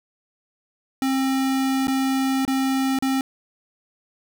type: tone with dropouts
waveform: square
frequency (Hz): 266.4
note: C4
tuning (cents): +31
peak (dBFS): -20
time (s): 1.02-3.21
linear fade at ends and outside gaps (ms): 1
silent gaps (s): 1.871-1.881 / 2.451-2.478 / 2.988-3.024
effects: none